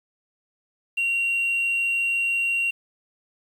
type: tone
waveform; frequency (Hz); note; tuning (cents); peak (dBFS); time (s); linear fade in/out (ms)
sine; 2753; F7; -25; -19; 0.97-2.71; 10
effects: tanh soft clip ceiling -18 dBFS + 8-bit